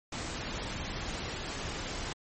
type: noise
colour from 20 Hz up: pink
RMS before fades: -37 dBFS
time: 0.12-2.13 s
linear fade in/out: 5 ms
effects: MP3 32 kbps